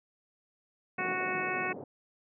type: band-pass noise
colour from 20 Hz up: pink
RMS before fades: -42 dBFS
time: 0.98-1.84 s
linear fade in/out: 5 ms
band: 170 to 680 Hz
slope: 24 dB/octave
type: harmonic tone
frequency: 369.2 Hz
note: F#4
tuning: 4 cents flat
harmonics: 1 / 2 / 3 / 4 / 5 / 6 / 7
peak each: -38 / -38 / -38 / -38 / -38 / -38 / -38 dBFS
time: 0.98-1.73 s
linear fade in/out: 10 ms
effects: none